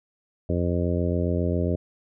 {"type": "harmonic tone", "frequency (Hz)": 87.31, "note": "F2", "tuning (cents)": 0, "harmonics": [1, 2, 3, 4, 5, 6, 7], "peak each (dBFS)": [-25, -28, -30, -31, -32, -33, -33], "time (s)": [0.49, 1.76], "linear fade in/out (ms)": 5, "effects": []}